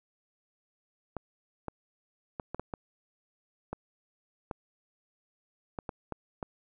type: clicks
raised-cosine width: 1 ms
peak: -21 dBFS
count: 12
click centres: 1.167 / 1.683 / 2.398 / 2.546 / 2.596 / 2.738 / 3.73 / 4.512 / 5.788 / 5.892 / 6.123 / 6.428 s
effects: none